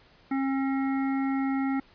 harmonic tone, 270.1 Hz, C#4, 45 cents flat, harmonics 1 / 3 / 5 / 7 / 8, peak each -25 / -35 / -39 / -42 / -43 dBFS, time 0.31-1.8 s, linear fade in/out 5 ms, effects pink hiss -58 dBFS RMS until 1.94 s + resampled to 11025 Hz

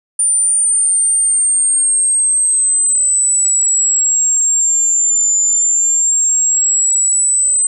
sine linear two-way sweep, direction down then up, 9200 to 7100 to 8130 Hz, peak -10 dBFS, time 0.19-7.67 s, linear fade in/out 5 ms, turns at 5.38 s, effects none

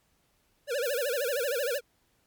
square tone with vibrato, 523.3 Hz, C5, in tune, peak -28 dBFS, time 0.67-1.81 s, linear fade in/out 50 ms, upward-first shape sine, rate 13 Hz, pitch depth 210 cents each way
violet noise, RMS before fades -40 dBFS, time 0.83-1.78 s, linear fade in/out 0 ms
effects pink hiss -70 dBFS RMS until 2.26 s + MP3 96 kbps

